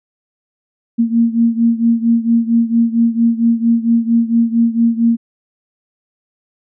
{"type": "beating tone pair", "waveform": "sine", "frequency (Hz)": [230.1, 234.5], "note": ["A#3", "A#3"], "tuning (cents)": [-22, 11], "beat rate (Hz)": 4.4, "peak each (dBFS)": [-12, -15], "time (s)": [0.98, 5.17], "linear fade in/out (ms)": 20, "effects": []}